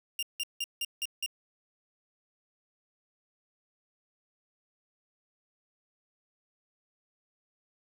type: tone bursts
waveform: sawtooth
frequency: 2800 Hz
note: F7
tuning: 4 cents sharp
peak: -27 dBFS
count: 6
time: 0.19-1.262 s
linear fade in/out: 2 ms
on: 37 ms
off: 170 ms
effects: none